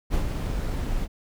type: noise with ADSR envelope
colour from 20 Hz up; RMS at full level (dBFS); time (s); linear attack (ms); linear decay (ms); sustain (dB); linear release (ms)
brown; -22; 0.1-1.08; 39; 94; -5; 46
effects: none